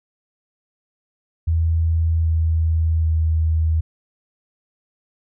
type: tone with pitch steps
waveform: sine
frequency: 81.8 / 80.91 / 80.02 Hz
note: E2 / E2 / D#2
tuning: -13 / -32 / +49 cents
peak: -15 dBFS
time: 1.47-3.81 s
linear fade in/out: 10 ms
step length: 780 ms
effects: none